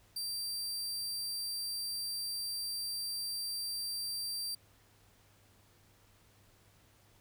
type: tone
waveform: sawtooth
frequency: 4700 Hz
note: D8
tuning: 1 cent sharp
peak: -33 dBFS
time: 0.16-4.55 s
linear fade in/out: 5 ms
effects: added 101 Hz sine -68 dBFS peak until 7.2 s + pink hiss -66 dBFS RMS until 7.2 s